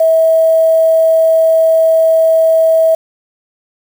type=tone with quantisation; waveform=sine; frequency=648 Hz; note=E5; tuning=30 cents flat; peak=-6 dBFS; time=0-2.95 s; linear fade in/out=5 ms; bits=5; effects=none